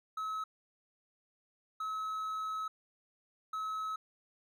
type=tone bursts at uneven times; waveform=triangle; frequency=1288 Hz; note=E6; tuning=41 cents flat; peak=-33 dBFS; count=3; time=0.17-0.44 / 1.8-2.68 / 3.53-3.96 s; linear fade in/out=5 ms; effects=none

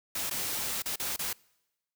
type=noise with dropouts; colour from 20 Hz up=white; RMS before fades=-33 dBFS; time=0.15-1.33 s; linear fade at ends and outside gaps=5 ms; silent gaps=0.298-0.309 / 0.822-0.857 / 0.959-0.997 / 1.163-1.191 s; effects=noise-tail reverb RT60 1.0 s tail -26 dB re dry

